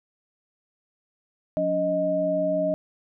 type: tone cluster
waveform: sine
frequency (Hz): 180.3 / 283.1 / 623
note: F#3 / C#4 / D#5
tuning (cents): -45 / +37 / +2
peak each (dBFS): -31 / -30 / -22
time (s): 1.57-2.74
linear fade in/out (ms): 0
effects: none